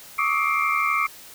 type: tone cluster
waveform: sine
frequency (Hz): 1132 / 1204 / 1283 / 2124 / 2339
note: C#6 / D6 / E6 / C7 / D7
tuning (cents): +36 / +43 / -47 / +25 / -8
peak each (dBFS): -26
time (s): 0.18-1.07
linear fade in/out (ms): 10
effects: white hiss -44 dBFS RMS until 1.34 s